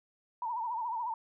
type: tone with vibrato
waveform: sine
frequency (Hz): 932.3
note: A#5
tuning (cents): 0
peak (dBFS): -32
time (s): 0.42-1.14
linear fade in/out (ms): 2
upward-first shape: triangle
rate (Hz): 14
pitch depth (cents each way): 130
effects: none